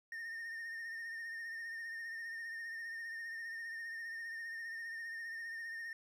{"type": "tone with vibrato", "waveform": "triangle", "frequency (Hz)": 1829, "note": "A#6", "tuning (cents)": -33, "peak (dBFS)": -40, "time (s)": [0.12, 5.93], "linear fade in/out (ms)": 2, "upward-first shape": "sine", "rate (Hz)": 15, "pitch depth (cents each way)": 37, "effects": []}